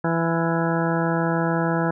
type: harmonic tone with a mistuned harmonic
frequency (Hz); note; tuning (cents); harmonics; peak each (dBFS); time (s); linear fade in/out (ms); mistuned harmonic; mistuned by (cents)
166.3; E3; +16; 1 / 2 / 3 / 4 / 5 / 6 / 8 / 9 / 10; -23 / -26 / -28 / -29 / -30 / -31 / -32 / -33 / -33; 0.04-1.91; 5; 9; -47
effects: none